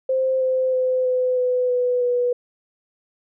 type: tone with pitch steps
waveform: sine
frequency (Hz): 523 / 517.3 / 511.6 / 506.1 / 500.5 / 495.1 / 489.7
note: C5 / C5 / C5 / B4 / B4 / B4 / B4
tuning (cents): -1 / -20 / -39 / +42 / +23 / +4 / -15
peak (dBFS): -17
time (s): 0.09-2.33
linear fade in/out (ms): 5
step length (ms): 320
effects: none